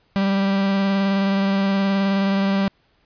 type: tone with vibrato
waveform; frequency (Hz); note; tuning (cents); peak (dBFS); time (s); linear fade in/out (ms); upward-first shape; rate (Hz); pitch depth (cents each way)
45% pulse; 196; G3; 0; -17; 0.16-2.68; 0; square; 19; 13
effects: pink hiss -62 dBFS RMS until 3.05 s + resampled to 11025 Hz